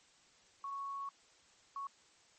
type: tone bursts at uneven times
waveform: sine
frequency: 1108.7 Hz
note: C#6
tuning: in tune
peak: -39 dBFS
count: 2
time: 0.64-1.09 / 1.76-1.87 s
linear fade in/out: 2 ms
effects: white hiss -66 dBFS RMS until 2.38 s + MP3 32 kbps